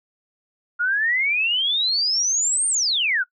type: exponential two-way sweep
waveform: sine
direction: up then down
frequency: 1400 to 9000 to 1400 Hz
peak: -18 dBFS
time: 0.79-3.24 s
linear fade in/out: 20 ms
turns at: 2.68 s
effects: noise-tail reverb RT60 0.1 s tail -22 dB re dry